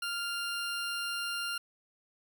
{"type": "tone", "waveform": "20% pulse", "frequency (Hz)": 1396.9, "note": "F6", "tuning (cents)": 0, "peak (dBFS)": -28, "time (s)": [0.02, 1.58], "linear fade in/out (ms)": 5, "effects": []}